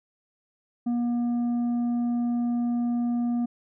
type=tone with tanh clipping; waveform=sine; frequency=239.3 Hz; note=A#3; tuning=46 cents sharp; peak=-24 dBFS; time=0.86-3.46 s; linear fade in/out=10 ms; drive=5 dB; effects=none